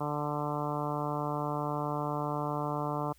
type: harmonic tone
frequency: 147.7 Hz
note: D3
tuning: 10 cents sharp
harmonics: 1 / 2 / 3 / 4 / 5 / 6 / 7 / 8 / 9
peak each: -36 / -38 / -40 / -39 / -39 / -39 / -39 / -41 / -47 dBFS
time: 0-3.13 s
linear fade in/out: 10 ms
effects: added 60 Hz sine -62 dBFS peak until 3.18 s + white hiss -65 dBFS RMS until 3.18 s